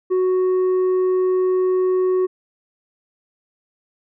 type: tone with tanh clipping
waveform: sine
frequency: 370 Hz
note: F#4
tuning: in tune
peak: -16 dBFS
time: 0.1-2.27 s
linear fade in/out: 20 ms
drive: 4 dB
effects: none